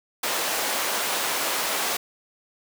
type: high-pass noise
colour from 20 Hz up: pink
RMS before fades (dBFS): -26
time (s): 0.23-1.97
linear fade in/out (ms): 5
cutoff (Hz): 530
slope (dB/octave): 12
effects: none